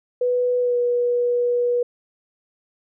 sine tone with pitch glide, 493.9 to 485.1 Hz, B4 to B4, 0 to -31 cents, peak -17 dBFS, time 0.21-1.83 s, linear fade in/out 5 ms, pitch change -31 cents, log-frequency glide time 0.6-0.77 s, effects none

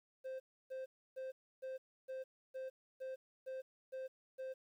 triangle tone bursts, 523.3 Hz, C5, in tune, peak -40 dBFS, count 10, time 0.24-4.54 s, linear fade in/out 20 ms, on 160 ms, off 300 ms, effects 12-bit

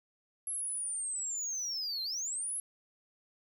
sine linear two-way sweep, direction down then up, 11175 to 4073 to 11175 Hz, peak -31 dBFS, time 0.47-2.6 s, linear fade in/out 2 ms, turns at 2.03 s, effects tanh soft clip ceiling -33 dBFS

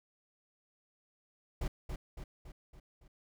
brown noise with echo, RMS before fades -34 dBFS, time 1.61-1.68 s, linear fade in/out 5 ms, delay 280 ms, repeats 5, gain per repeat -5 dB, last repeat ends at 3.08 s, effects none

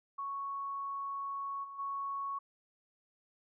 sine tone with level steps, 1108.7 Hz, C#6, in tune, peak -36 / -44 / -35 dBFS, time 0.18-2.39 s, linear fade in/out 10 ms, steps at 1.63 / 1.78 s, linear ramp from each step 20 ms, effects none

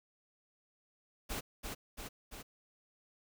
pink noise with echo, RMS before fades -39 dBFS, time 1.29-1.41 s, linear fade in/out 20 ms, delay 340 ms, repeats 3, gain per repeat -3 dB, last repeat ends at 2.43 s, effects none

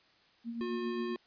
sine tone with tremolo, 233.1 Hz, A#3, in tune, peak -33 dBFS, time 0.44-1.17 s, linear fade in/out 50 ms, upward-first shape triangle, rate 7.5 Hz, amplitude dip 60%
square tone, 358.6 Hz, F4, 46 cents sharp, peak -36 dBFS, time 0.61-1.16 s, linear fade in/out 0 ms
effects white hiss -65 dBFS RMS until 1.26 s + resampled to 11025 Hz

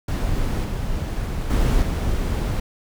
brown noise with level steps, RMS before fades -22 / -25 / -18 / -22 dBFS, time 0.08-2.6 s, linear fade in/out 5 ms, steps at 0.64 / 1.5 / 1.82 s, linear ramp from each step 5 ms, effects none

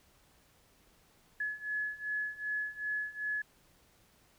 sine beating tone pair, 1701 / 1703.6 Hz, G#6 / G#6, +41 / +44 cents, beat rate 2.6 Hz, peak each -38 / -36 dBFS, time 1.4-3.42 s, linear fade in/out 5 ms, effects pink hiss -66 dBFS RMS until 4.38 s

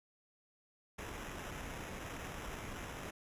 pink noise with sample-and-hold, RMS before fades -45 dBFS, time 0.98-3.11 s, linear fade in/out 10 ms, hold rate 4410 Hz, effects resampled to 32000 Hz

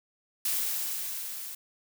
blue noise with level ramp, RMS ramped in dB -28 to -40 dBFS, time 0.45-1.55 s, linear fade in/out 5 ms, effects none

